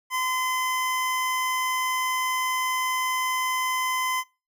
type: tone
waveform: 25% pulse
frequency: 1025 Hz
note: C6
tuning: 36 cents flat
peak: -20 dBFS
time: 0.1-4.24 s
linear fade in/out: 50 ms
effects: noise-tail reverb RT60 0.3 s tail -24 dB re dry